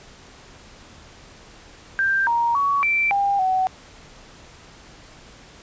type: tone with pitch steps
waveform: sine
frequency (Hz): 1579 / 938 / 1124 / 2341 / 800 / 751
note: G6 / A#5 / C#6 / D7 / G5 / F#5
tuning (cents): +12 / +11 / +24 / -6 / +35 / +26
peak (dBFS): -17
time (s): 1.99-3.67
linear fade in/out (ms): 0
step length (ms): 280
effects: pink hiss -46 dBFS RMS until 5.62 s + resampled to 16000 Hz